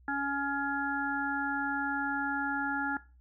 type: harmonic tone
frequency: 280 Hz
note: C#4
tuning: 18 cents sharp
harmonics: 1 / 3 / 5 / 6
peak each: -35 / -35 / -35 / -35 dBFS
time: 0.08-2.97 s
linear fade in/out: 2 ms
effects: noise-tail reverb RT60 0.3 s tail -17 dB re dry + added 62 Hz sine -56 dBFS peak until 3.2 s